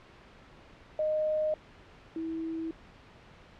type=tone pair in turn; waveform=sine; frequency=617 / 325.1 Hz; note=D#5 / E4; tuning=-15 / -24 cents; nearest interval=major seventh; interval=1109 cents; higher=first; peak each=-26 / -32 dBFS; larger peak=first; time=0.99-1.54 / 2.16-2.71 s; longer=neither; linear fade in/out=2 ms; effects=pink hiss -54 dBFS RMS until 3.59 s + low-pass 3000 Hz 12 dB/octave